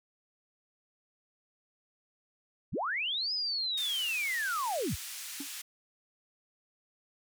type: linear two-way sweep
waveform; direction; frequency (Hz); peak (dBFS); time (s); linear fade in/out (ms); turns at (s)
sine; up then down; 32.7 to 5110 to 32.7; -30; 2.72-4.96; 20; 3.33
type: band-pass noise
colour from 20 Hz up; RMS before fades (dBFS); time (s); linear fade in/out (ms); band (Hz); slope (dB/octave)
white; -42; 3.77-5.62; 10; 1800 to 12000; 12
type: tone with exponential decay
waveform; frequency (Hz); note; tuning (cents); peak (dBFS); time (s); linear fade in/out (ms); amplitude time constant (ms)
triangle; 282.6; C#4; +34; -32; 5.4-5.48; 5; 17
effects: none